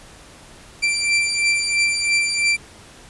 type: beating tone pair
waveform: sawtooth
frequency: 2349 / 2352 Hz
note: D7 / D7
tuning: 0 / +2 cents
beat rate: 3 Hz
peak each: -19 / -15 dBFS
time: 0.82-2.57 s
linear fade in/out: 20 ms
effects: pink hiss -44 dBFS RMS until 3.09 s + resampled to 24000 Hz